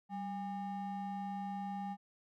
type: ring-modulated tone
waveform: triangle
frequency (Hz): 503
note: B4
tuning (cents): +32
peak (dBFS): -33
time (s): 0.09-1.97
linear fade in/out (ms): 50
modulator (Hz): 309
effects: none